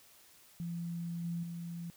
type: tone with level steps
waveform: sine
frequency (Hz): 170.3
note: F3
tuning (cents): -43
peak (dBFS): -36 / -34 / -39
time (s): 0.6-1.9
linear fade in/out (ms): 0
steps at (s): 1.24 / 1.43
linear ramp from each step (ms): 5
effects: white hiss -61 dBFS RMS until 1.96 s